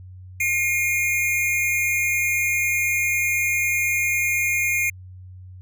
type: tone pair together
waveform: square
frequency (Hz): 2134 / 2424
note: C7 / D#7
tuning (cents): +34 / -46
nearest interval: major second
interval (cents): 220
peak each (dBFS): -23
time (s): 0.4-4.9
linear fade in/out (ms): 5
effects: added 92 Hz sine -38 dBFS peak until 5.61 s